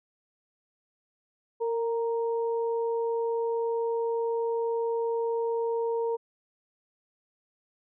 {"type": "tone pair together", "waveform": "sine", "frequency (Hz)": [460.5, 932.3], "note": ["A#4", "A#5"], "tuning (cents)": [-21, 0], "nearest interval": "octave", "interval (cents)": 1221, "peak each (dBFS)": [-26, -35], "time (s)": [1.6, 6.17], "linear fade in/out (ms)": 20, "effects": []}